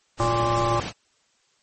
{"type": "noise", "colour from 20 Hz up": "pink", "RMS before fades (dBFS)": -31, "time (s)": [0.17, 0.93], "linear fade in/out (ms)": 50}
{"type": "harmonic tone", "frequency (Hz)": 116.54, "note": "A#2", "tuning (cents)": 0, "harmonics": [1, 3, 5, 7, 9, 10], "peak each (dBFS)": [-27, -27, -27, -27, -27, -27], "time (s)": [0.2, 0.8], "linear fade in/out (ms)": 0}
{"effects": ["white hiss -65 dBFS RMS until 1.62 s", "MP3 32 kbps"]}